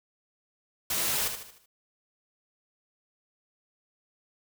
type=noise with echo; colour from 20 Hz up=white; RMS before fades=-29 dBFS; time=0.9-1.28 s; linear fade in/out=5 ms; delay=76 ms; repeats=5; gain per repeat=-7 dB; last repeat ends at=1.66 s; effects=none